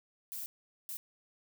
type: noise bursts at uneven times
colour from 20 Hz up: violet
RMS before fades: -41 dBFS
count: 2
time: 0.32-0.46 / 0.89-0.97 s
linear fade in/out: 0 ms
effects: none